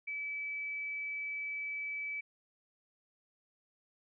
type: tone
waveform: sine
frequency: 2300 Hz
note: D7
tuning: 37 cents flat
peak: -36 dBFS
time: 0.07-2.21 s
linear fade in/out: 10 ms
effects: none